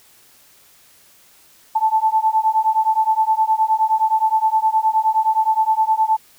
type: beating tone pair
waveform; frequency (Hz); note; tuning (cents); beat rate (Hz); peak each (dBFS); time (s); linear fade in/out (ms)
sine; 873 / 882.6; A5 / A5; -14 / +5; 9.6; -17; 1.75-6.17; 10
effects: white hiss -51 dBFS RMS until 6.38 s